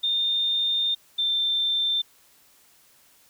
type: tone pair in turn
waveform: sine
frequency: 3626 / 3570 Hz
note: A#7 / A7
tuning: -49 / +24 cents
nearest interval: unison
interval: 27 cents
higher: first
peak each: -21 dBFS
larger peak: neither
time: 0.03-0.95 / 1.18-2.02 s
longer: first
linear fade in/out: 10 ms
effects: white hiss -58 dBFS RMS until 3.29 s